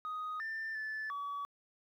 sine tone with pitch steps, 1248 / 1785 / 1745 / 1138 Hz, D#6 / A6 / A6 / C#6, +5 / +24 / -15 / +45 cents, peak -35 dBFS, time 0.05-1.45 s, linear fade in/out 0 ms, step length 350 ms, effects tanh soft clip ceiling -35 dBFS + 12-bit

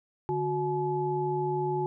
sine tone cluster, 146.9 / 366.2 / 855 Hz, D3 / F#4 / A5, +1 / -18 / -50 cents, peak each -33 / -29 / -31 dBFS, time 0.29-1.86 s, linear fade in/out 0 ms, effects none

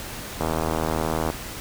click train, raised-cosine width 1 ms, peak -10 dBFS, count 72, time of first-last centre 0.41-1.301 s, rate 79.7 Hz, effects pink hiss -35 dBFS RMS until 1.6 s

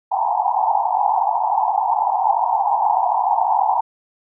white band-pass noise, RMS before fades -18 dBFS, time 0.11-3.81 s, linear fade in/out 10 ms, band 730 to 950 Hz, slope 96 dB/octave, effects none

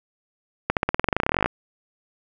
accelerating click train, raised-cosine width 0.5 ms, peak -4 dBFS, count 22, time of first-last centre 0.7-1.46 s, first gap 68 ms, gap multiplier 0.93, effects none

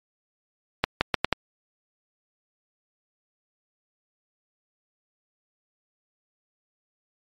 accelerating click train, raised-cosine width 0.3 ms, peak -3 dBFS, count 5, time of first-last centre 0.84-1.327 s, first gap 170 ms, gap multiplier 0.78, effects MP3 64 kbps

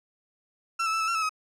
35% pulse tone with pitch steps, 1348 / 1307 / 1324 / 1306 / 1361 / 1304 / 1268 Hz, E6 / E6 / E6 / E6 / F6 / E6 / D#6, +38 / -15 / +7 / -17 / -45 / -19 / +32 cents, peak -23 dBFS, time 0.79-1.294 s, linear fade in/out 10 ms, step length 72 ms, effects low-pass 8000 Hz 12 dB/octave

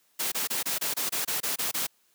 white noise bursts, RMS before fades -29 dBFS, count 11, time 0.19-1.87 s, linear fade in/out 10 ms, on 130 ms, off 25 ms, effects white hiss -67 dBFS RMS until 2.14 s + high-pass 150 Hz 12 dB/octave

